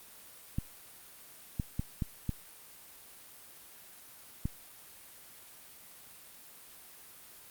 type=clicks; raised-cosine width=5 ms; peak=-19 dBFS; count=6; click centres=0.585 / 1.598 / 1.795 / 2.022 / 2.293 / 4.455 s; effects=white hiss -53 dBFS RMS until 7.5 s + Opus 32 kbps